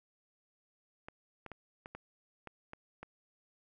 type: clicks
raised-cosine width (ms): 0.5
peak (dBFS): -30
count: 8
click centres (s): 1.085 / 1.463 / 1.517 / 1.859 / 1.95 / 2.473 / 2.734 / 3.03
effects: none